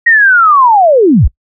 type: linear sweep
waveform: sine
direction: down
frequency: 1900 to 30.51 Hz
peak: -3 dBFS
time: 0.06-1.28 s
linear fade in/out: 10 ms
effects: noise-tail reverb RT60 0.1 s tail -24 dB re dry